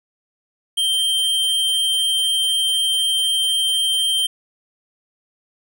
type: tone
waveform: square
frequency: 3148 Hz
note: G7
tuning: 7 cents sharp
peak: -17 dBFS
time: 0.77-4.27 s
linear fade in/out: 10 ms
effects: none